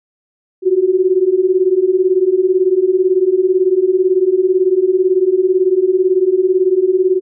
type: beating tone pair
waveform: sine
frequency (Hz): 360 / 378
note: F#4 / F#4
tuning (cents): -47 / +37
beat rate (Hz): 18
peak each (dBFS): -14 / -12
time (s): 0.62-7.21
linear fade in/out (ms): 50
effects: none